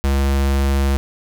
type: tone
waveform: square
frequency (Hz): 68.7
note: C#2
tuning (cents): -15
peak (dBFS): -15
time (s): 0.04-0.97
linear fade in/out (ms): 0
effects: none